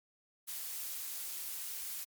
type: noise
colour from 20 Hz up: blue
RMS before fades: -41 dBFS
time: 0.47-2.05 s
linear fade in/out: 20 ms
effects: MP3 96 kbps